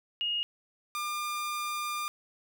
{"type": "tone pair in turn", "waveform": ["sine", "sawtooth"], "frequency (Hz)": [2862, 1201.1], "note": ["F7", "D6"], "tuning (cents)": [42, 39], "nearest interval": "octave + minor third", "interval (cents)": 1503, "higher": "first", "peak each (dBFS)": -28, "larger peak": "neither", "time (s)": [[0.21, 0.43], [0.95, 2.08]], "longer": "second", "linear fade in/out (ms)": 0, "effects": []}